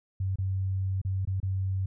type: tone with dropouts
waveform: sine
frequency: 95.4 Hz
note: G2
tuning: 47 cents flat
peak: -26 dBFS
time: 0.2-1.86 s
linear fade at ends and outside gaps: 5 ms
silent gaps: 0.358-0.385 / 1.016-1.049 / 1.252-1.273 / 1.402-1.429 s
effects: none